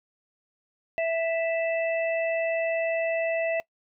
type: harmonic tone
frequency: 659.3 Hz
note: E5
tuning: in tune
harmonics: 1 / 3 / 4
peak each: -24 / -34 / -34 dBFS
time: 0.98-3.6 s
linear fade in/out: 0 ms
effects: noise-tail reverb RT60 0.1 s tail -23 dB re dry